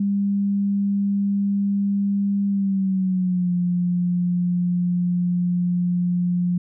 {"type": "tone with pitch glide", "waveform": "sine", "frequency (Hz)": [200, 177.15], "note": ["G3", "F3"], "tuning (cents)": [35, 25], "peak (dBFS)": -18, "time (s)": [0, 6.58], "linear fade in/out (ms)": 5, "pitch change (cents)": -210, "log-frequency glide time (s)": [2.48, 3.52], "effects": []}